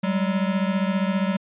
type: beating tone pair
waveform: square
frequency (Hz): 188.7 / 203.7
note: F#3 / G#3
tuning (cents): +34 / -33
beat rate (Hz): 15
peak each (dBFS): -23 / -26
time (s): 0.03-1.37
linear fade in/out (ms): 10
effects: resampled to 8000 Hz